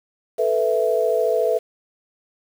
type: chord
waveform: sine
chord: A suspended second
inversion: none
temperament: equal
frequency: 440 / 493.9 / 659.3 Hz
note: A4 / B4 / E5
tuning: 0 / 0 / 0 cents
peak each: -21 dBFS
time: 0.38-1.59 s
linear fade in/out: 20 ms
effects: 7-bit